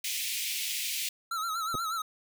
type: high-pass noise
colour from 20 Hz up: pink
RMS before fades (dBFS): -33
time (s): 0.04-1.09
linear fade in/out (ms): 5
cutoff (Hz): 2200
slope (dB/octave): 48
type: tone with vibrato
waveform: square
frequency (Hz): 1318.5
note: E6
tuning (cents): 0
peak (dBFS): -31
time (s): 1.31-2.02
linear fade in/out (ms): 5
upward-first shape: sine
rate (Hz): 8.3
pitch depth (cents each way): 79
type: clicks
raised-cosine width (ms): 2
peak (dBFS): -24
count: 2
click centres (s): 1.744 / 1.752
effects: none